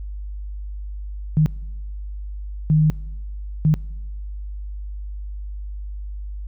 sine tone bursts at uneven times, 154.4 Hz, D#3, 13 cents flat, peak -12 dBFS, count 3, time 1.37-1.46 / 2.7-2.9 / 3.65-3.74 s, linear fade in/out 0 ms, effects noise-tail reverb RT60 1.0 s tail -24 dB re dry + added 50 Hz sine -28 dBFS peak until 6.47 s

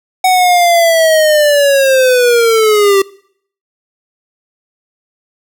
square linear sweep, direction down, 750 to 386.5 Hz, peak -7 dBFS, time 0.24-3.02 s, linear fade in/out 5 ms, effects noise-tail reverb RT60 0.6 s tail -22 dB re dry

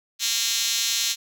5% pulse tone with high-pass filter, 230.4 Hz, A#3, 20 cents flat, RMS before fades -24 dBFS, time 0.19-1.16 s, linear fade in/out 50 ms, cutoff 4400 Hz, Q 9.6, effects none

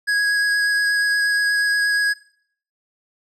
square tone with vibrato, 1658 Hz, G#6, 3 cents flat, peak -17 dBFS, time 0.07-2.14 s, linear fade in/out 20 ms, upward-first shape sine, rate 8.4 Hz, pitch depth 9 cents each way, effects noise-tail reverb RT60 0.6 s tail -21 dB re dry + low-pass 8000 Hz 12 dB/octave

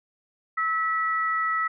sine tone pair together, 1300 / 1947.8 Hz, E6 / B6, -24 / -24 cents, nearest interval perfect fifth, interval 700 cents, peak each -24 / -27 dBFS, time 0.57-1.68 s, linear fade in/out 10 ms, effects none

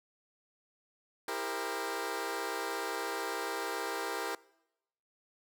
15% pulse chord, C dominant seventh, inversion first, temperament equal with one note detuned, 329.6 / 399.1 / 466.2 / 523.3 Hz, E4 / G4 / Bb4 / C5, 0 / +31 / 0 / 0 cents, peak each -36 / -32 / -32 / -38 dBFS, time 1.28-4.35 s, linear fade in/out 2 ms, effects noise-tail reverb RT60 0.9 s tail -23 dB re dry

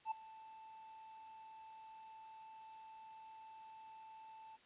triangle tone with ADSR envelope, 882 Hz, A5, 4 cents sharp, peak -33 dBFS, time 0.05-4.57 s, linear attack 63 ms, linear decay 8 ms, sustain -19 dB, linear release 20 ms, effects white hiss -67 dBFS RMS until 4.65 s + resampled to 8000 Hz

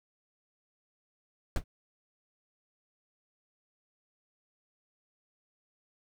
brown noise with exponential decay, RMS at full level -20 dBFS, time 1.56-1.64 s, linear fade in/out 2 ms, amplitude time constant 16 ms, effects none

